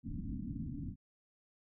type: low-pass noise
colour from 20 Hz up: white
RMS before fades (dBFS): -41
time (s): 0.03-0.96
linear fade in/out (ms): 50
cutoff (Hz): 290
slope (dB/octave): 96
effects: none